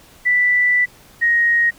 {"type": "tone pair in turn", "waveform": "sine", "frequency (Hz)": [1975.5, 1876], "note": ["B6", "A#6"], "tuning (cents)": [0, 11], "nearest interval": "minor second", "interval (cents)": 89, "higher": "first", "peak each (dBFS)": -12, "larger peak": "neither", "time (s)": [[0.25, 0.86], [1.21, 1.71]], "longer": "first", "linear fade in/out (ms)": 20, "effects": ["pink hiss -47 dBFS RMS until 1.78 s"]}